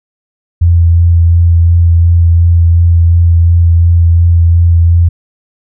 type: tone with vibrato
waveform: sine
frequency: 84.8 Hz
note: E2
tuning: 50 cents sharp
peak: -3 dBFS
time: 0.61-5.09 s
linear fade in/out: 10 ms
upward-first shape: sine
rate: 2.8 Hz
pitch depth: 15 cents each way
effects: none